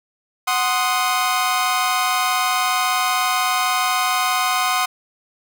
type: chord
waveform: sawtooth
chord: C diminished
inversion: second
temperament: equal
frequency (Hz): 740 / 1046.5 / 1244.5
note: Gb5 / C6 / Eb6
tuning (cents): 0 / 0 / 0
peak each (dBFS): -18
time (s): 0.47-4.86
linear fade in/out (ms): 10
effects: none